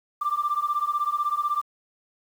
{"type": "beating tone pair", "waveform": "sine", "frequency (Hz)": [1174.7, 1190.7], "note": ["D6", "D6"], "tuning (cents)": [0, 23], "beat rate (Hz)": 16, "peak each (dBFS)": -25, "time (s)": [0.21, 1.62], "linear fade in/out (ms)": 10, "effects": ["tanh soft clip ceiling -16 dBFS", "8-bit"]}